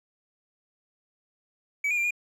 triangle tone with pitch steps, 2282 / 2437 / 2374 / 2432 Hz, C#7 / D#7 / D7 / D#7, +50 / -37 / +18 / -40 cents, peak -22 dBFS, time 1.84-2.108 s, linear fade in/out 5 ms, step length 67 ms, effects none

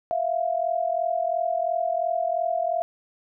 sine tone pair together, 659.3 / 702.2 Hz, E5 / F5, 0 / +9 cents, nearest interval minor second, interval 109 cents, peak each -25 dBFS, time 0.11-2.82 s, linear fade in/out 0 ms, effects none

